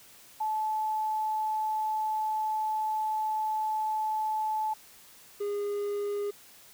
sine / triangle tone pair in turn, 866 / 408.7 Hz, A5 / G#4, -28 / -28 cents, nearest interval octave + minor second, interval 1300 cents, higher first, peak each -27 dBFS, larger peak neither, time 0.4-4.74 / 5.4-6.31 s, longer first, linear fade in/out 10 ms, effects white hiss -54 dBFS RMS until 6.73 s

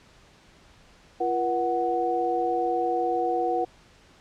sine tone cluster, 343.2 / 479.7 / 741 Hz, F4 / A#4 / F#5, -30 / +50 / +2 cents, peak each -29 / -28 / -25 dBFS, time 1.2-3.65 s, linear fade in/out 10 ms, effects pink hiss -55 dBFS RMS until 4.2 s + low-pass 6000 Hz 12 dB/octave

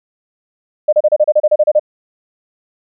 sine tone bursts, 605 Hz, D#5, 49 cents flat, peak -6 dBFS, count 12, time 0.88-1.796 s, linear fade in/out 10 ms, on 47 ms, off 32 ms, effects none

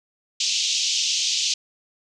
white band-pass noise, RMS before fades -23 dBFS, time 0.4-1.54 s, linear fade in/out 5 ms, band 2700 to 6600 Hz, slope 48 dB/octave, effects none

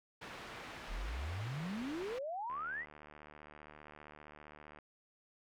white low-pass noise, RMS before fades -49 dBFS, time 0.21-2.19 s, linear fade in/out 10 ms, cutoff 2100 Hz, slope 12 dB/octave
sine exponential sweep, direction up, 34.65 to 2093 Hz, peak -38 dBFS, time 0.87-2.86 s, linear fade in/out 50 ms
click train, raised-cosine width 0.5 ms, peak -38 dBFS, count 173, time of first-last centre 2.5-4.787 s, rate 75.2 Hz
effects none

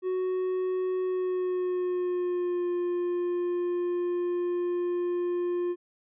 triangle tone with pitch glide, 370 to 352.5 Hz, F#4 to F4, 0 to +16 cents, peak -24 dBFS, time 0.02-5.76 s, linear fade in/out 50 ms, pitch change -84 cents, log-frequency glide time 1.03-2.68 s, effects resampled to 8000 Hz

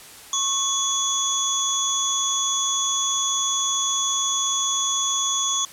sine tone cluster, 1096 / 3409 / 6090 / 6680 Hz, C#6 / G#7 / F#8 / G#8, -20 / +45 / +49 / +9 cents, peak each -28 / -25 / -28 / -24 dBFS, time 0.33-5.65 s, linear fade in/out 2 ms, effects white hiss -43 dBFS RMS until 5.72 s + low-pass 12000 Hz 12 dB/octave

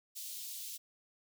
white high-pass noise, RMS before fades -44 dBFS, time 0.15-0.78 s, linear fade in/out 20 ms, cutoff 3200 Hz, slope 24 dB/octave, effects none

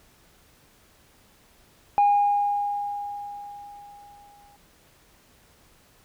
sine tone with exponential decay, 816 Hz, G#5, 31 cents flat, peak -13 dBFS, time 1.98-4.56 s, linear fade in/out 0 ms, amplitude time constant 560 ms, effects tanh soft clip ceiling -13 dBFS + pink hiss -58 dBFS RMS until 6.04 s

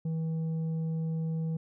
sine tone with tanh clipping, 161.4 Hz, E3, 36 cents flat, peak -30 dBFS, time 0.05-1.57 s, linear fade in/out 5 ms, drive 5 dB, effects none

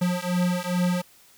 square beating tone pair, 177.6 / 180 Hz, F3 / F#3, +29 / -47 cents, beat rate 2.4 Hz, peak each -26 dBFS, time 0.01-1.02 s, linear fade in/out 10 ms, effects white hiss -55 dBFS RMS until 1.37 s

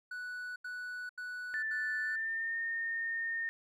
triangle tone bursts, 1480 Hz, F#6, in tune, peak -37 dBFS, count 4, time 0.11-2.159 s, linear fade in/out 5 ms, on 450 ms, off 83 ms
sine tone with pitch glide, 1764 to 1830.4 Hz, A6 to A#6, +4 to -32 cents, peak -33 dBFS, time 1.54-3.49 s, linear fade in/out 0 ms, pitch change +64 cents, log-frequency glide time 2.01-2.56 s
effects none

